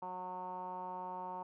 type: tone with low-pass filter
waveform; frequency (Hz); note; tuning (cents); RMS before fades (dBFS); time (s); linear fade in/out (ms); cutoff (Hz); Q
10% pulse; 182.6; F#3; -23; -43; 0.02-1.43; 5; 950; 6.7
effects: none